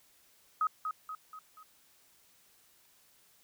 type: tone with echo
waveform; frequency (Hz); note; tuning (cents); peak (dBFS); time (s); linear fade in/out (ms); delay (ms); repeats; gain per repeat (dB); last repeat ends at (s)
sine; 1264; D#6; +27; -26; 0.61-0.67; 2; 240; 4; -6; 1.63
effects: white hiss -65 dBFS RMS until 3.43 s